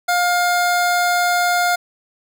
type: tone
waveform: 25% pulse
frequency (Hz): 708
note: F5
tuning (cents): +23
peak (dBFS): -11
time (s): 0.08-1.76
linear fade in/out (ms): 10
effects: none